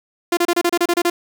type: tone bursts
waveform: sawtooth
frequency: 346.7 Hz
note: F4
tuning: 13 cents flat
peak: -10 dBFS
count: 10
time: 0.32-1.1 s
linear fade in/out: 5 ms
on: 51 ms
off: 30 ms
effects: 8-bit